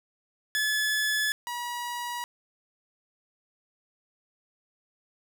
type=tone pair in turn; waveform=sawtooth; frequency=1717 / 963.6 Hz; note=A6 / B5; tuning=-43 / -43 cents; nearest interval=minor seventh; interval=1000 cents; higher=first; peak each=-21 / -28 dBFS; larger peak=first; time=0.55-1.32 / 1.47-2.24 s; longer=neither; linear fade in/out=0 ms; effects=none